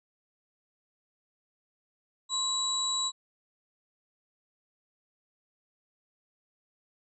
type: tone cluster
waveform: sine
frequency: 1054 / 3931 / 7650 Hz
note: C6 / B7 / A#8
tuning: +12 / -9 / +44 cents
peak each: -36 / -29 / -33 dBFS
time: 2.29-3.12 s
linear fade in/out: 50 ms
effects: none